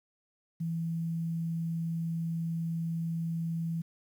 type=tone with quantisation; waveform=sine; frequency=165.5 Hz; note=E3; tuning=7 cents sharp; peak=-30 dBFS; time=0.6-3.82 s; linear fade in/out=10 ms; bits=10; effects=none